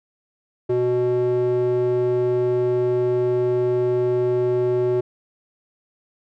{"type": "tone with band-pass filter", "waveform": "square", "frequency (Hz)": 123.47, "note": "B2", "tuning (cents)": 0, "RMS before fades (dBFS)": -20, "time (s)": [0.69, 5.01], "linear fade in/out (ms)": 10, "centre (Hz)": 410, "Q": 3.7, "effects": []}